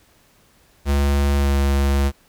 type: tone with pitch glide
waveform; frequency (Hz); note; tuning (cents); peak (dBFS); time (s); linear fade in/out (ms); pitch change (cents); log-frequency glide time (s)
square; 70.5 to 69.49; C#2 to C#2; +30 to +5; -16; 0.85-2.12; 50; -25; 1.36-1.5
effects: pink hiss -56 dBFS RMS until 2.28 s